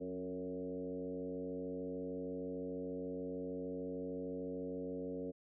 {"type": "tone with frequency modulation", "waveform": "sine", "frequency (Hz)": 363.8, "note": "F#4", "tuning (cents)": -29, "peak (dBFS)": -39, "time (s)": [0, 5.32], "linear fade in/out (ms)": 20, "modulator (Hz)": 93.5, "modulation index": 1.9, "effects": []}